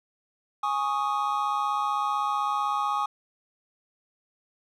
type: chord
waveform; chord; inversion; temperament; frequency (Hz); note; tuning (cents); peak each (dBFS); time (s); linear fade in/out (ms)
triangle; Ab suspended fourth; none; equal; 830.6 / 1108.7 / 1244.5; Ab5 / Db6 / Eb6; 0 / 0 / 0; -27; 0.63-3.06; 5
effects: none